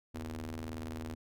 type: ring-modulated tone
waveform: sawtooth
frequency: 78.7 Hz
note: D#2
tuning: 20 cents sharp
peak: -32 dBFS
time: 0.14-1.15 s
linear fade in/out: 10 ms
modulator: 168 Hz
effects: none